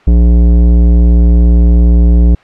triangle tone with tanh clipping, 58.7 Hz, A#1, 13 cents sharp, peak -5 dBFS, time 0.07-2.35 s, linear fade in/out 5 ms, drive 18 dB, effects white hiss -42 dBFS RMS until 2.43 s + low-pass 2000 Hz 12 dB/octave

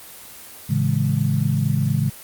sine chord, A major seventh, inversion none, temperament equal with one note detuned, 110 / 138.59 / 163.2 / 207.7 Hz, A2 / C#3 / E3 / G#3, 0 / 0 / -17 / 0 cents, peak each -23 / -20 / -24 / -25 dBFS, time 0.69-2.1 s, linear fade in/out 10 ms, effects white hiss -40 dBFS RMS until 2.23 s + Opus 24 kbps

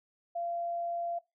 sine tone, 687 Hz, F5, 29 cents flat, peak -32 dBFS, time 0.35-1.19 s, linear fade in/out 10 ms, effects noise-tail reverb RT60 0.2 s tail -19 dB re dry

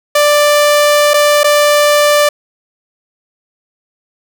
sawtooth tone with dropouts, 589 Hz, D5, 5 cents sharp, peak -3 dBFS, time 0.15-2.29 s, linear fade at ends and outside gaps 5 ms, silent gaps 1.136-1.14 / 1.434-1.442 s, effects none

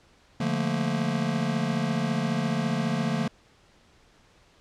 square chord, Bb major seventh, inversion first, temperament just, 145.68 / 174.81 / 218.5 / 233.1 Hz, D3 / F3 / A3 / Bb3, -14 / +2 / -12 / 0 cents, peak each -31 dBFS, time 0.4-3.28 s, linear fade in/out 5 ms, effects pink hiss -59 dBFS RMS until 4.6 s + low-pass 6000 Hz 12 dB/octave

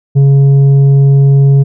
sine tone with tanh clipping, 138.59 Hz, C#3, in tune, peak -4 dBFS, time 0.15-1.64 s, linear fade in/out 20 ms, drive 5 dB, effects none

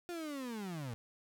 35% pulse linear sweep, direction down, 355.8 to 110 Hz, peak -38 dBFS, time 0.09-0.94 s, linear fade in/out 0 ms, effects none

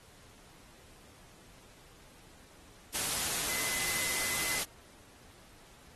sine tone in noise, 2031 Hz, B6, 48 cents sharp, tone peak -39 dBFS, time 3.49-4.59 s, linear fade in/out 10 ms, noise white, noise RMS -33 dBFS, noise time 2.94-4.64 s, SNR -9 dB, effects pink hiss -58 dBFS RMS until 5.95 s + AAC 32 kbps

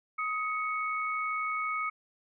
sine tone pair together, 1259 / 2217 Hz, D#6 / C#7, +20 / 0 cents, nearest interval minor seventh, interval 980 cents, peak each -31 / -34 dBFS, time 0.18-1.9 s, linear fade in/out 10 ms, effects none

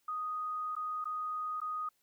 sine tone with dropouts, 1244.5 Hz, D#6, in tune, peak -34 dBFS, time 0.08-1.89 s, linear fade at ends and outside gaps 5 ms, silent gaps 0.753-0.764 / 1.043-1.054 / 1.603-1.615 s, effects white hiss -75 dBFS RMS until 2.02 s

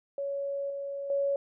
sine tone with level steps, 559 Hz, C#5, 14 cents sharp, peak -30 / -33 / -25 dBFS, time 0.18-1.36 s, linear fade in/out 2 ms, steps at 0.7 / 1.1 s, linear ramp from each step 2 ms, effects none

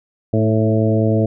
harmonic tone with a mistuned harmonic, 110 Hz, A2, in tune, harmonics 1 / 2 / 3 / 4 / 5 / 6, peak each -16 / -19 / -21 / -22 / -23 / -24 dBFS, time 0.33-1.26 s, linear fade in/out 5 ms, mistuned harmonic 3, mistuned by -22 cents, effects none

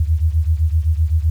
sine beating tone pair, 77.1 / 84.9 Hz, D#2 / F2, -15 / -48 cents, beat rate 7.8 Hz, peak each -15 / -18 dBFS, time 0-1.3 s, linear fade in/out 5 ms, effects 8-bit

